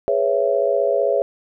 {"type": "chord", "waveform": "sine", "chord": "C# minor seventh", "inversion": "second", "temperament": "just", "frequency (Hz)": [415.8, 498.9, 554.4, 665.2], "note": ["G#4", "B4", "C#5", "E5"], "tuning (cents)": [2, 17, 0, 16], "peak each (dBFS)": [-22, -23, -19, -22], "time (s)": [0.08, 1.22], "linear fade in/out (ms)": 0, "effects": []}